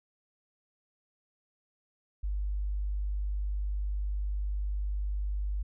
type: tone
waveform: sine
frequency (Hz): 50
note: G1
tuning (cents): +35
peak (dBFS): -29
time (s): 2.23-5.63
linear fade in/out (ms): 10
effects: none